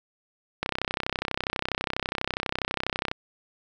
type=click train; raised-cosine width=0.3 ms; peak=-10 dBFS; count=81; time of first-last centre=0.63-3.114 s; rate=32.2 Hz; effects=none